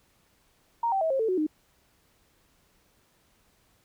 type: tone with pitch steps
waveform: sine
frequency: 932.3 / 775 / 644.2 / 535.5 / 445.1 / 370 / 307.5 Hz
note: A#5 / G5 / E5 / C5 / A4 / F#4 / D#4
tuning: 0 / -20 / -40 / +40 / +20 / 0 / -20 cents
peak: -23 dBFS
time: 0.83-1.467 s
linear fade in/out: 5 ms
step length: 91 ms
effects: pink hiss -66 dBFS RMS until 3.84 s